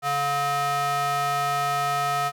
square ring-modulated tone, 285.2 Hz, C#4, 49 cents sharp, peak -20 dBFS, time 0.02-2.32 s, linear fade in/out 50 ms, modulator 996 Hz, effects none

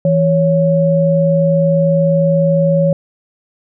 sine tone pair together, 164.7 / 556.4 Hz, E3 / C#5, -1 / +6 cents, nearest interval octave + major sixth, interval 2107 cents, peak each -12 dBFS, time 0.05-2.93 s, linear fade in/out 2 ms, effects none

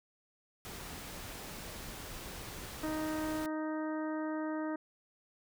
pink noise, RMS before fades -45 dBFS, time 0.65-3.46 s, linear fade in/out 0 ms
harmonic tone, 311.1 Hz, D#4, in tune, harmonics 1 / 2 / 3 / 4 / 5 / 6, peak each -35 / -41 / -45 / -47 / -49 / -51 dBFS, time 2.83-4.76 s, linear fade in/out 5 ms
effects none

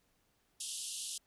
white band-pass noise, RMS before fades -42 dBFS, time 0.6-1.18 s, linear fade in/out 5 ms, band 2800 to 11000 Hz, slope 96 dB/octave, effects pink hiss -75 dBFS RMS until 1.26 s

